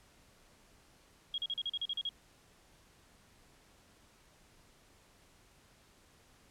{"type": "tone bursts", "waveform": "sine", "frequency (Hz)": 3284, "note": "G#7", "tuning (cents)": -20, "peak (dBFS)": -33, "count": 10, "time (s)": [1.34, 2.091], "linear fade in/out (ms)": 2, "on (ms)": 40, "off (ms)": 39, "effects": ["pink hiss -64 dBFS RMS until 6.5 s", "low-pass 11000 Hz 12 dB/octave"]}